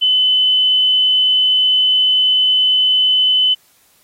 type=tone; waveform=sine; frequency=3023 Hz; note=F#7; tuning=36 cents sharp; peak=-10 dBFS; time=0.01-3.55 s; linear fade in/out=20 ms; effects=white hiss -54 dBFS RMS until 4.03 s + AAC 48 kbps